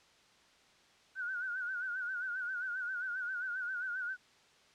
sine tone with vibrato, 1480 Hz, F#6, in tune, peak -35 dBFS, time 1.15-4.17 s, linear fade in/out 50 ms, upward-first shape sine, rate 7.5 Hz, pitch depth 84 cents each way, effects white hiss -64 dBFS RMS until 4.74 s + low-pass 5000 Hz 12 dB/octave

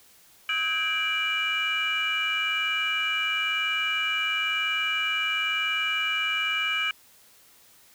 sine tone cluster, 1280 / 1537 / 1638 / 2350 / 2922 Hz, D#6 / G6 / G#6 / D7 / F#7, +49 / -35 / -24 / +1 / -22 cents, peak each -32 / -35 / -33 / -26 / -28 dBFS, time 0.49-6.91 s, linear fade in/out 2 ms, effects tanh soft clip ceiling -17 dBFS + white hiss -56 dBFS RMS until 7.94 s

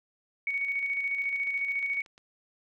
sine tone with tremolo, 2233 Hz, C#7, 12 cents sharp, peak -26 dBFS, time 0.47-2.02 s, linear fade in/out 2 ms, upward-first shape square, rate 14 Hz, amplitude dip 40%
click train, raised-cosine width 0.2 ms, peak -36 dBFS, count 9, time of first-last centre 1.24-2.179 s, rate 8.52 Hz
effects none

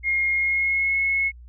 sine tone with pitch glide, 2140 to 2182 Hz, C7 to C#7, +38 to -28 cents, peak -19 dBFS, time 0.03-1.32 s, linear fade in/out 50 ms, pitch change +34 cents, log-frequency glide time 0.31-0.98 s, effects added 60 Hz sine -41 dBFS peak until 1.48 s

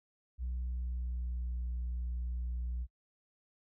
sine tone with pitch glide, 61.74 to 60.54 Hz, B1 to B1, 0 to -34 cents, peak -32 dBFS, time 0.38-2.87 s, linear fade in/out 50 ms, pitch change -34 cents, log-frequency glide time 0.55-1.64 s, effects noise-tail reverb RT60 0.1 s tail -25 dB re dry + tanh soft clip ceiling -32 dBFS

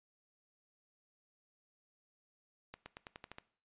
accelerating click train, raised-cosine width 0.3 ms, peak -30 dBFS, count 8, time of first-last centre 2.74-3.384 s, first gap 120 ms, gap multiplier 0.91, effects noise-tail reverb RT60 0.5 s tail -19 dB re dry + resampled to 8000 Hz

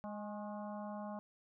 harmonic tone with a mistuned harmonic, 207.7 Hz, G#3, in tune, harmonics 1 / 3 / 4 / 5 / 6 / 7, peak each -44 / -47 / -49 / -52 / -60 / -62 dBFS, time 0.04-1.19 s, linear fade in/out 0 ms, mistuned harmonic 5, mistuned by +54 cents, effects none

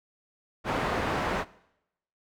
white low-pass noise, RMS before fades -29 dBFS, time 0.64-1.45 s, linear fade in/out 50 ms, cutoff 1200 Hz, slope 12 dB/octave, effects noise-tail reverb RT60 0.8 s tail -20 dB re dry

